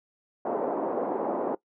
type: band-pass noise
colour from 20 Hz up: pink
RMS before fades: -29 dBFS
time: 0.45-1.55 s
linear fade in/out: 5 ms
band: 300 to 850 Hz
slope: 24 dB/octave
effects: noise-tail reverb RT60 0.1 s tail -20 dB re dry